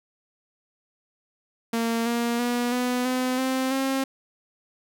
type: tone with pitch steps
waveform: sawtooth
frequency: 230 / 235.9 / 242 / 248.2 / 254.6 / 261.2 / 267.9 Hz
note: A#3 / A#3 / B3 / B3 / C4 / C4 / C4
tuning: -23 / +21 / -35 / +9 / -47 / -3 / +41 cents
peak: -19 dBFS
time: 1.73-4.04 s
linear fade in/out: 5 ms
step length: 330 ms
effects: none